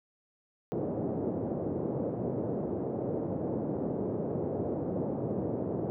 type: band-pass noise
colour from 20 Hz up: white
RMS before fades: -33 dBFS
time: 0.72-5.9 s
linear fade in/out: 0 ms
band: 100 to 530 Hz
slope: 24 dB/octave
effects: none